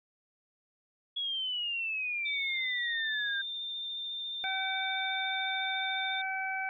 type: exponential sweep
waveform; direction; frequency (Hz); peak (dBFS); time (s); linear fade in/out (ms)
sine; down; 3370 to 1577; -31; 1.16-3.42; 10
type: tone with vibrato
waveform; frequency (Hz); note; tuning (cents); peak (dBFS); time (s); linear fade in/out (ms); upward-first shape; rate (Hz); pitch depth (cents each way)
sine; 3600; A7; +39; -35; 2.25-6.22; 10; sine; 14; 15
type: harmonic tone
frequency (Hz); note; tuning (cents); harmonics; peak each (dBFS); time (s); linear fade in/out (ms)
765; G5; -42; 1 / 2 / 3; -36 / -36 / -36; 4.44-6.69; 0
effects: none